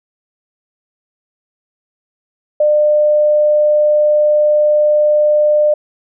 sine tone, 600 Hz, D5, 37 cents sharp, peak -8 dBFS, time 2.6-5.74 s, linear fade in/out 5 ms, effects none

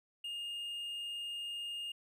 triangle tone, 2833 Hz, F7, 24 cents sharp, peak -37 dBFS, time 0.24-1.92 s, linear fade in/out 5 ms, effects none

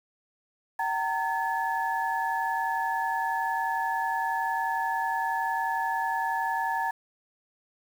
sine tone cluster, 767 / 918 / 1717 Hz, G5 / A#5 / A6, -38 / -27 / -43 cents, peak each -31 / -28 / -32 dBFS, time 0.79-6.91 s, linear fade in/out 5 ms, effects 8-bit

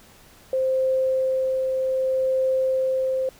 sine tone with tremolo, 523.3 Hz, C5, in tune, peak -18 dBFS, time 0.53-3.29 s, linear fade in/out 2 ms, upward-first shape triangle, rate 0.64 Hz, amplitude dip 30%, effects pink hiss -51 dBFS RMS until 3.39 s

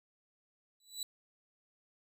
25% pulse tone with exponential growth, 3951 Hz, B7, in tune, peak -30 dBFS, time 0.8-1.03 s, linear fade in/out 2 ms, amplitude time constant 50 ms, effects none

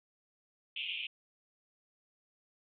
pink band-pass noise, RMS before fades -39 dBFS, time 0.76-1.07 s, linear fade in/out 5 ms, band 2400 to 3300 Hz, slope 96 dB/octave, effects none

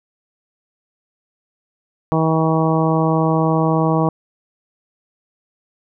harmonic tone, 160.2 Hz, E3, 49 cents flat, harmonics 1 / 2 / 3 / 4 / 5 / 6 / 7, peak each -17 / -20 / -22 / -23 / -24 / -25 / -25 dBFS, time 2.12-4.09 s, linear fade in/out 0 ms, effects none

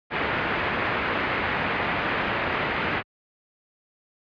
white low-pass noise, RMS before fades -26 dBFS, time 0.1-3.03 s, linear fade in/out 50 ms, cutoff 2300 Hz, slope 24 dB/octave, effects high-pass 60 Hz 12 dB/octave + resampled to 11025 Hz

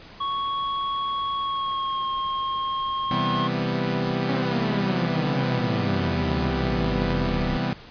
square tone with pitch glide, 1108.7 to 1074 Hz, C#6 to C6, 0 to +45 cents, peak -25 dBFS, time 0.2-3.48 s, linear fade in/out 10 ms, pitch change -55 cents, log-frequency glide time 1.37-2.07 s
sawtooth chord, C major seventh, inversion none, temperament equal, 130.81 / 164.81 / 196 / 246.9 Hz, C3 / E3 / G3 / B3, 0 / 0 / 0 / 0 cents, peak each -25 dBFS, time 3.11-7.73 s, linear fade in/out 0 ms
sawtooth exponential sweep, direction down, 281.3 to 33.74 Hz, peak -23 dBFS, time 4.28-7.58 s, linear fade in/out 10 ms
effects pink hiss -45 dBFS RMS until 7.9 s + resampled to 11025 Hz

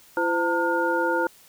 sine tone cluster, 339.5 / 513 / 908 / 1427 Hz, F4 / C5 / A#5 / F6, -49 / -34 / -46 / +37 cents, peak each -26 dBFS, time 0.17-1.27 s, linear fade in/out 2 ms, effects white hiss -53 dBFS RMS until 1.48 s

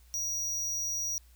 square tone, 5770 Hz, F#8, 44 cents flat, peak -31 dBFS, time 0.14-1.18 s, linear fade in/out 0 ms, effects added 60 Hz sine -55 dBFS peak until 1.35 s + white hiss -65 dBFS RMS until 1.35 s

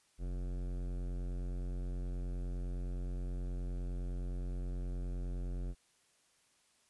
sine tone with hard clipping, 44.82 Hz, F1, 46 cents sharp, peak -38 dBFS, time 0.18-5.75 s, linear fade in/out 50 ms, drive 17 dB, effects white hiss -71 dBFS RMS until 6.89 s + resampled to 24000 Hz

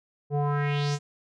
square tone with low-pass filter sweep, 144.8 Hz, D3, 24 cents flat, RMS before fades -26 dBFS, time 0.3-0.99 s, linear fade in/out 50 ms, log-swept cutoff 520 to 7500 Hz, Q 3.1, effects none

